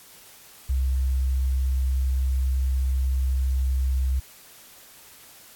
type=tone; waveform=sine; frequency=65.41 Hz; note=C2; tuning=in tune; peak=-20 dBFS; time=0.69-4.2 s; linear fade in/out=10 ms; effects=white hiss -49 dBFS RMS until 5.55 s + AAC 64 kbps